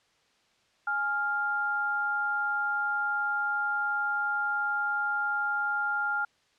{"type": "tone pair together", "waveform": "sine", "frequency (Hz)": [830.6, 1399.3], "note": ["G#5", "F6"], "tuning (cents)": [0, 3], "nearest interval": "major sixth", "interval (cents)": 903, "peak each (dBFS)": [-33, -27], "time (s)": [0.87, 6.25], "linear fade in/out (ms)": 5, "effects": ["white hiss -67 dBFS RMS until 6.58 s", "low-pass 5000 Hz 12 dB/octave"]}